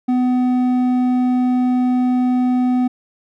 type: tone with hard clipping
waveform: sine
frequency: 250.6 Hz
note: B3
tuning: 25 cents sharp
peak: -15 dBFS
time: 0.08-2.88 s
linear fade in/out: 10 ms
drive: 6 dB
effects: none